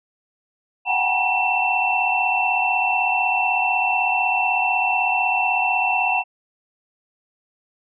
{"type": "tone cluster", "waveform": "sine", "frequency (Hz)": [737, 773, 843, 957, 2689], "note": ["F#5", "G5", "G#5", "A#5", "E7"], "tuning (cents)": [-7, -24, 26, 45, 34], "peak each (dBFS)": [-24, -25, -29, -26, -20], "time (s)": [0.85, 6.24], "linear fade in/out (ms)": 50, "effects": []}